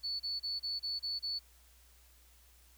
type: tone bursts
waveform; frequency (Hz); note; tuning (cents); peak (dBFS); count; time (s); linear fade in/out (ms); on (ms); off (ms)
sine; 4451; C#8; +6; -34; 7; 0.03-1.394; 20; 170; 29
effects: added 60 Hz sine -62 dBFS peak until 2.77 s + white hiss -65 dBFS RMS until 2.77 s